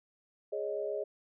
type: chord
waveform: sine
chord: Ab suspended fourth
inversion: none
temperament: equal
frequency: 415.3 / 554.4 / 622.3 Hz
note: Ab4 / Db5 / Eb5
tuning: 0 / 0 / 0 cents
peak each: -36 / -38 / -37 dBFS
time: 0.52-1.04 s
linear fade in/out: 10 ms
effects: none